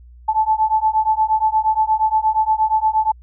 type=beating tone pair; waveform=sine; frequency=867 / 875.5 Hz; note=A5 / A5; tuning=-26 / -9 cents; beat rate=8.5 Hz; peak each=-17 / -17 dBFS; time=0.28-3.12 s; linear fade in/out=10 ms; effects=added 60 Hz sine -40 dBFS peak until 3.22 s